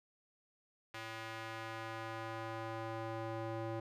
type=tone with band-pass filter sweep; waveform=square; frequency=112.5 Hz; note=A2; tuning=39 cents sharp; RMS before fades=-43 dBFS; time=0.94-3.8 s; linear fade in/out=5 ms; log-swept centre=2100 to 550 Hz; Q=0.86; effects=none